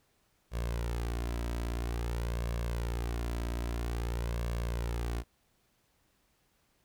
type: tone with flanger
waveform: sawtooth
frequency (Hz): 58.3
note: A#1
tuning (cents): +1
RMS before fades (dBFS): -34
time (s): 0.51-5.24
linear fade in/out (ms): 50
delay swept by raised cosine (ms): 1.8 to 3.1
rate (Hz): 0.5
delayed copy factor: +0.5
effects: pink hiss -72 dBFS RMS until 6.84 s